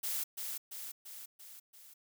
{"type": "noise with echo", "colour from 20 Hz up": "blue", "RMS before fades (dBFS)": -36, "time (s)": [0.03, 0.24], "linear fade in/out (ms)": 10, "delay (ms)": 340, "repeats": 5, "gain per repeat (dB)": -4, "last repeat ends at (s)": 1.94, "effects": []}